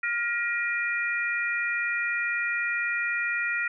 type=tone cluster; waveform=sine; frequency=1410 / 1898 / 2410 Hz; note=F6 / A#6 / D7; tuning=+16 / +31 / +44 cents; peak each=-30 / -28 / -31 dBFS; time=0.03-3.68 s; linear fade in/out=5 ms; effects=none